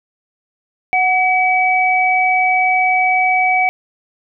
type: tone pair together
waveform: sine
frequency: 740 / 2282 Hz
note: F#5 / C#7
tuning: 0 / +50 cents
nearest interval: octave + perfect fifth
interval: 1950 cents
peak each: -14 dBFS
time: 0.93-3.69 s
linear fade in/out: 0 ms
effects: none